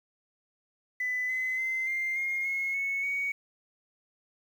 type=tone with pitch steps; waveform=sine; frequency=2000 / 2033 / 2066 / 2099 / 2134 / 2168 / 2204 / 2240 Hz; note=B6 / B6 / C7 / C7 / C7 / C#7 / C#7 / C#7; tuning=+21 / +50 / -22 / +5 / +34 / -39 / -11 / +18 cents; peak=-27 dBFS; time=1-3.32 s; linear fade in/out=5 ms; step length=290 ms; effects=tanh soft clip ceiling -23 dBFS + 9-bit